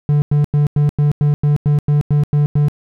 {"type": "tone bursts", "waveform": "triangle", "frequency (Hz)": 146.83, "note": "D3", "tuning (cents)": 0, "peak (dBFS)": -8, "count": 12, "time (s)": [0.09, 2.684], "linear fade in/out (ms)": 0, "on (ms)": 130, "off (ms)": 94, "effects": []}